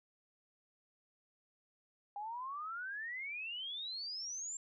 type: exponential sweep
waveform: sine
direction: up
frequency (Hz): 800 to 7459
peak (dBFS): -40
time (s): 2.16-4.57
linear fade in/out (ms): 2
effects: none